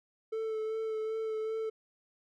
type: tone with vibrato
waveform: triangle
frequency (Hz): 440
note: A4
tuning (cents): 0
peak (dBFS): -30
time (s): 0.32-1.7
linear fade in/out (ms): 10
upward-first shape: sine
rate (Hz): 2.6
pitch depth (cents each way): 18
effects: none